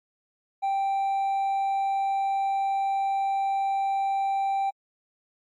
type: tone with hard clipping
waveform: sine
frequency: 784 Hz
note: G5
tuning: in tune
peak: -24 dBFS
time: 0.62-4.71 s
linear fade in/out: 20 ms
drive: 2 dB
effects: AAC 64 kbps